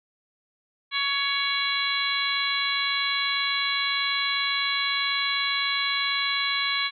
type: harmonic tone with a mistuned harmonic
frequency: 559 Hz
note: C#5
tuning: 14 cents sharp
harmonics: 2 / 3 / 4 / 5 / 6 / 7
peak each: -31 / -32 / -28 / -35 / -30 / -29 dBFS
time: 0.91-6.91 s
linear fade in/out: 50 ms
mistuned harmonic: 7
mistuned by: +42 cents
effects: none